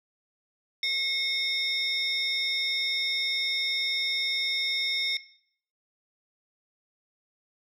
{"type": "tone cluster", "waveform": "sine", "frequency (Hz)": [2161, 3669, 5370], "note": ["C#7", "A#7", "E8"], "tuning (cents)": [-45, -28, 31], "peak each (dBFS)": [-28, -28, -29], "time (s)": [0.83, 5.17], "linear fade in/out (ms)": 2, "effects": ["noise-tail reverb RT60 0.6 s tail -18 dB re dry", "tanh soft clip ceiling -19 dBFS"]}